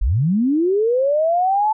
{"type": "linear sweep", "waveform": "sine", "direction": "up", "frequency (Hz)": [36.51, 880], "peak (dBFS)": -14, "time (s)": [0.01, 1.73], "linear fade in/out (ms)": 10, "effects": []}